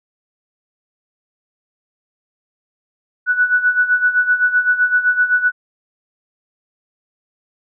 sine tone with tremolo, 1480 Hz, F#6, in tune, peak -9 dBFS, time 3.26-5.52 s, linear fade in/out 50 ms, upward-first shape sine, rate 7.8 Hz, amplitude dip 75%, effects none

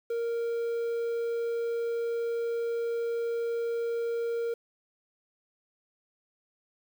triangle tone with quantisation, 466.2 Hz, A#4, in tune, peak -26 dBFS, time 0.1-4.54 s, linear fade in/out 5 ms, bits 9, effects none

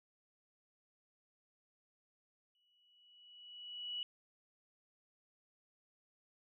sine tone with exponential growth, 2938 Hz, F#7, 13 cents flat, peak -37 dBFS, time 2.55-4.03 s, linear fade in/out 1 ms, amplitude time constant 320 ms, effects none

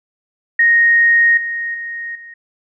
sine tone with level steps, 1864.7 Hz, A#6, in tune, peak -8 / -19 / -23 / -33 dBFS, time 0.59-2.34 s, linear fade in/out 5 ms, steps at 1.37 / 1.74 / 2.15 s, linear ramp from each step 5 ms, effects none

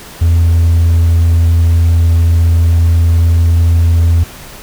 triangle tone, 83.8 Hz, E2, 29 cents sharp, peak -3 dBFS, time 0.21-4.24 s, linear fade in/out 10 ms, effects tanh soft clip ceiling 0 dBFS + pink hiss -32 dBFS RMS until 4.62 s

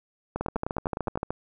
two click trains, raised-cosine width 1 ms, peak -15 / -14 dBFS, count 9 / 13, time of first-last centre 0.36-1.175 / 0.41-1.306 s, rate 9.82 / 13.4 Hz, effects none

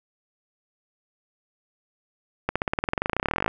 accelerating click train, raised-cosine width 0.5 ms, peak -8 dBFS, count 28, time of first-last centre 2.49-3.48 s, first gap 66 ms, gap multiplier 0.95, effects none

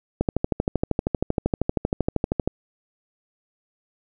click train, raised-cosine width 2 ms, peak -7 dBFS, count 30, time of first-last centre 0.21-2.476 s, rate 12.8 Hz, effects none

